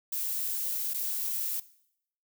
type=noise with dropouts; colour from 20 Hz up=violet; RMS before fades=-32 dBFS; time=0.12-1.6 s; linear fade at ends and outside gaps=5 ms; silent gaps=0.936-0.943 s; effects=noise-tail reverb RT60 0.7 s tail -18 dB re dry